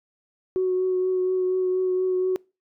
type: tone with vibrato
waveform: sine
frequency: 370 Hz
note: F#4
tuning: in tune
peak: -19 dBFS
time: 0.56-2.36 s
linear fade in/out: 0 ms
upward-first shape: triangle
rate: 4.2 Hz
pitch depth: 17 cents each way
effects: noise-tail reverb RT60 0.3 s tail -26 dB re dry + tanh soft clip ceiling -15 dBFS